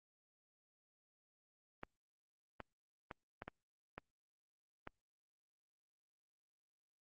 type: clicks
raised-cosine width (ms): 0.5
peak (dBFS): -30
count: 7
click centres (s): 1.834 / 2.603 / 3.112 / 3.421 / 3.48 / 3.98 / 4.874
effects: Opus 32 kbps